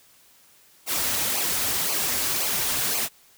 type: noise with flanger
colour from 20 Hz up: white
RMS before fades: -25 dBFS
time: 0.86-3.09 s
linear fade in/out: 50 ms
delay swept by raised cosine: 0.55 to 6.15 ms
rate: 1.9 Hz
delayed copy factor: -0.7
effects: white hiss -56 dBFS RMS until 3.37 s